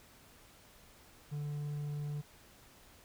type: tone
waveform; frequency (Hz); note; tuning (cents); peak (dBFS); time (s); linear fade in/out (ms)
triangle; 146.83; D3; 0; -34; 1.31-2.22; 20
effects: pink hiss -60 dBFS RMS until 3.04 s